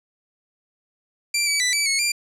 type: tone with pitch steps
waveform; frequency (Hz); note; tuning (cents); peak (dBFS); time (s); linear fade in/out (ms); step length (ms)
15% pulse; 2356 / 2291 / 1985 / 2307 / 2189 / 2379; D7 / D7 / B6 / D7 / C#7 / D7; +5 / -44 / +8 / -31 / -22 / +22; -12; 1.34-2.12; 5; 130
effects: low-pass 11000 Hz 12 dB/octave